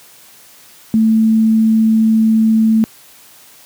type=tone; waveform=sine; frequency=221.4 Hz; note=A3; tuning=11 cents sharp; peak=-8 dBFS; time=0.94-2.84 s; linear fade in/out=0 ms; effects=white hiss -43 dBFS RMS until 3.65 s + high-pass 80 Hz 12 dB/octave